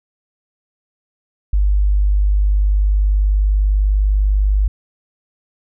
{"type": "tone", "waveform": "sine", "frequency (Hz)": 50.1, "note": "G1", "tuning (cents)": 38, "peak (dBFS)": -11, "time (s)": [1.53, 4.68], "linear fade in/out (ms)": 5, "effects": []}